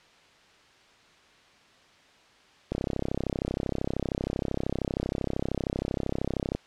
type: click train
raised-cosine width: 2 ms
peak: -15 dBFS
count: 127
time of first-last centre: 2.72-6.55 s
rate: 32.9 Hz
effects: white hiss -57 dBFS RMS until 6.66 s + low-pass 4000 Hz 12 dB/octave